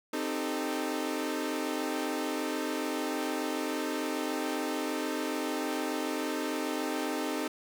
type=chord; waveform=sawtooth; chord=A half-diminished seventh; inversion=first; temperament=equal with one note detuned; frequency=261.6 / 308.4 / 392 / 440 Hz; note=C4 / Eb4 / G4 / A4; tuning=0 / -15 / 0 / 0 cents; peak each=-32 / -30 / -36 / -34 dBFS; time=0.13-7.48 s; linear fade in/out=5 ms; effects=none